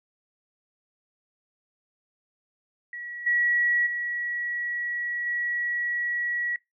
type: tone with level steps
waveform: sine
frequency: 1925 Hz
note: B6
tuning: 45 cents flat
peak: -34 / -20 / -27 / -25 dBFS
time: 2.93-6.56 s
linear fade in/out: 2 ms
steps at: 3.26 / 3.86 / 5.26 s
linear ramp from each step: 10 ms
effects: noise-tail reverb RT60 0.2 s tail -24 dB re dry